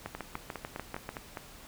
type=two click trains; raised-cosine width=0.5 ms; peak=-22 / -21 dBFS; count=7 / 8; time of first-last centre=0.15-1.372 / 0.06-1.091 s; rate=4.91 / 6.79 Hz; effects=pink hiss -51 dBFS RMS until 1.67 s